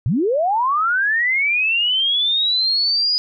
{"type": "linear sweep", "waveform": "sine", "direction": "up", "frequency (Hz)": [95.8, 4978], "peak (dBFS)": -15, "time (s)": [0.06, 3.18], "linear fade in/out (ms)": 0, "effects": []}